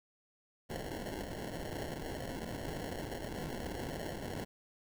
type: noise with sample-and-hold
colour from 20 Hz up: white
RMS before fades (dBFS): -41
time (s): 0.69-4.45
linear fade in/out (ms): 20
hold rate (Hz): 1225
effects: none